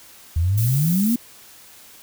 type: exponential sweep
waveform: sine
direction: up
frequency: 77.78 to 246.9 Hz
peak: -16 dBFS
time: 0.36-1.16 s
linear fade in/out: 5 ms
type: noise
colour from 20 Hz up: violet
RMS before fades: -28 dBFS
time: 0.57-1.16 s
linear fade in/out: 10 ms
effects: white hiss -46 dBFS RMS until 2.02 s